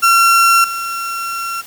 35% pulse tone with level steps, 1363 Hz, F6, 43 cents flat, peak -6 / -18 dBFS, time 0.02-1.62 s, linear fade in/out 20 ms, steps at 0.64 s, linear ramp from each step 2 ms, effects white hiss -37 dBFS RMS until 1.66 s

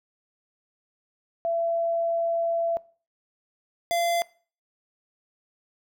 sine / square tone pair in turn, 672 / 686.1 Hz, E5 / F5, +33 / -31 cents, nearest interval unison, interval 36 cents, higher second, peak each -23 dBFS, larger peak neither, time 1.45-2.77 / 3.91-4.22 s, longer first, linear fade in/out 0 ms, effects noise-tail reverb RT60 0.4 s tail -21 dB re dry

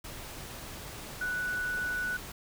sine tone in noise, 1480 Hz, F#6, in tune, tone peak -30 dBFS, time 1.21-2.17 s, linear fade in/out 5 ms, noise pink, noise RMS -43 dBFS, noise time 0.04-2.32 s, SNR +10 dB, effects none

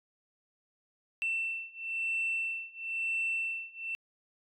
sine beating tone pair, 2683 / 2684 Hz, E7 / E7, +30 / +31 cents, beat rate 1 Hz, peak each -34 / -33 dBFS, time 1.22-3.95 s, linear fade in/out 0 ms, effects tanh soft clip ceiling -25 dBFS

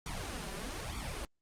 pink noise with flanger, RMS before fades -39 dBFS, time 0.06-1.25 s, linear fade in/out 2 ms, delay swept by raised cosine 0.86 to 5.16 ms, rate 1.1 Hz, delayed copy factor +0.95, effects low-pass 9000 Hz 12 dB/octave + Opus 48 kbps

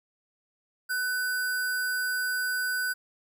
sine tone with sample-and-hold, 1500 Hz, F#6, 23 cents sharp, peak -26 dBFS, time 0.89-2.94 s, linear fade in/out 20 ms, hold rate 6300 Hz, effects none

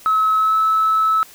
sine tone with pitch glide, 1289 to 1302.5 Hz, E6 to E6, -39 to -21 cents, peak -12 dBFS, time 0.06-1.23 s, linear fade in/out 0 ms, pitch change +18 cents, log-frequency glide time 0.37-0.57 s, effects tanh soft clip ceiling -9 dBFS + white hiss -44 dBFS RMS until 1.34 s

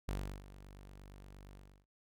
sawtooth tone with ADSR envelope, 48.58 Hz, G1, 15 cents flat, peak -31 dBFS, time 0.08-1.86 s, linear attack 8 ms, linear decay 330 ms, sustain -17 dB, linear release 320 ms, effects none

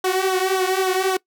sawtooth tone with flanger, 376.1 Hz, F#4, 28 cents sharp, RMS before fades -20 dBFS, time 0.04-1.17 s, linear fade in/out 5 ms, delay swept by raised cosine 0.4 to 3.5 ms, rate 3.7 Hz, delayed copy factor -0.8, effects noise-tail reverb RT60 0.1 s tail -22 dB re dry

